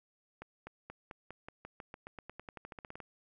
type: accelerating click train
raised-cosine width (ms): 0.5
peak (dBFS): -30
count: 22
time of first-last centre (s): 0.42-3.003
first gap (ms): 250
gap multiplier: 0.92
effects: none